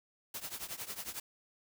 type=noise with tremolo; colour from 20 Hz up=white; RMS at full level=-39 dBFS; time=0.34-1.2 s; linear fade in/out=5 ms; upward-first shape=triangle; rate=11 Hz; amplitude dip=90%; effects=none